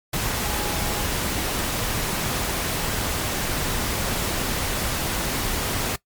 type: tone in noise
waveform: sine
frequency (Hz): 830.6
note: G#5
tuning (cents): 0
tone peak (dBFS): -34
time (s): 0.45-1.04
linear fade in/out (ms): 5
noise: pink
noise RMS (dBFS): -25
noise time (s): 0.13-5.96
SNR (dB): -12
effects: noise-tail reverb RT60 0.1 s tail -20 dB re dry + MP3 96 kbps